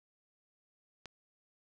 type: click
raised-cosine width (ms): 0.2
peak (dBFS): -28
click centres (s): 1.057
effects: none